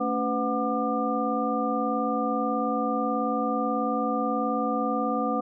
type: tone cluster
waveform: sine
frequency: 222.2 / 280.6 / 503 / 733 / 1197 Hz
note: A3 / C#4 / B4 / F#5 / D6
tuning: +17 / +21 / +32 / -16 / +33 cents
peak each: -30 dBFS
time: 0-5.41 s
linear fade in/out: 10 ms
effects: none